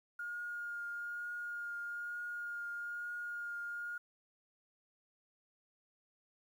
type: tone with vibrato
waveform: sine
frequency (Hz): 1422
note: F6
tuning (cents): +31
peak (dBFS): -39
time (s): 0.19-3.98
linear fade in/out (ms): 5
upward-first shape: triangle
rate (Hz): 1.1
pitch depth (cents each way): 14
effects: 11-bit